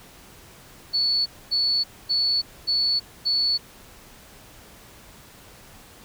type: tone bursts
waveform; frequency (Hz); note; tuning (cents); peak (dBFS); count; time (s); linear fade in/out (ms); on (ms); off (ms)
sine; 4435; C#8; 0; -19; 5; 0.93-3.58; 20; 330; 250
effects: pink hiss -48 dBFS RMS until 6.04 s